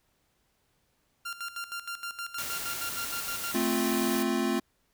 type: tone with tremolo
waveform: sawtooth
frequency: 1390 Hz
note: F6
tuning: 9 cents flat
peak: -30 dBFS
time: 1.25-3.53 s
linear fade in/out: 10 ms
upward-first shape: square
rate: 6.4 Hz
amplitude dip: 75%
type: noise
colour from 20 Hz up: white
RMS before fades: -36 dBFS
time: 2.38-4.23 s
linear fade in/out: 5 ms
type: chord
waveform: square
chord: F major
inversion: first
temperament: equal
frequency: 220 / 261.6 / 349.2 Hz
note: A3 / C4 / F4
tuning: 0 / 0 / 0 cents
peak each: -31 dBFS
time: 3.54-4.6 s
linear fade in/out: 10 ms
effects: pink hiss -72 dBFS RMS until 4.93 s